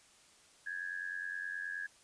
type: tone with amplitude modulation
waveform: sine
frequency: 1661.2 Hz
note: G#6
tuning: in tune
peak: -34 dBFS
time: 0.66-1.87 s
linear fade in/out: 10 ms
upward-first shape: sine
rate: 89.6 Hz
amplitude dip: 80%
effects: white hiss -63 dBFS RMS until 2.03 s + resampled to 22050 Hz